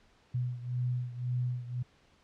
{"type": "beating tone pair", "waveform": "sine", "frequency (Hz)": [123.47, 125.37], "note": ["B2", "B2"], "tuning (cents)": [0, 26], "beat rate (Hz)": 1.9, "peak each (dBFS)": [-32, -36], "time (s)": [0.34, 1.83], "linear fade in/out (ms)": 10, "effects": ["pink hiss -65 dBFS RMS until 2.23 s", "low-pass 5000 Hz 12 dB/octave"]}